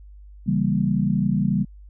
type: chord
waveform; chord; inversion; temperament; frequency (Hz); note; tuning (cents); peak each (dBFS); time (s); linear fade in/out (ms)
sine; C# diminished seventh; none; equal; 138.59 / 164.81 / 196 / 233.1; C#3 / E3 / G3 / Bb3; 0 / 0 / 0 / 0; -25 / -25 / -21 / -26; 0.46-1.65; 20
effects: added 50 Hz sine -41 dBFS peak until 1.89 s